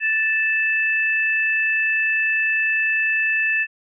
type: tone pair together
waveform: sine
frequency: 1760 / 2630 Hz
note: A6 / E7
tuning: 0 / -5 cents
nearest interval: perfect fifth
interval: 695 cents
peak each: -20 dBFS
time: 0-3.67 s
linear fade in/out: 50 ms
effects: none